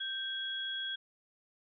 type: tone pair together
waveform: sine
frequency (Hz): 1568 / 3322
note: G6 / G#7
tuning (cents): 0 / 0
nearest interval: octave + minor second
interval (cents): 1300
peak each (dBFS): -40 / -36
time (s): 0-0.96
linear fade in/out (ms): 10
effects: none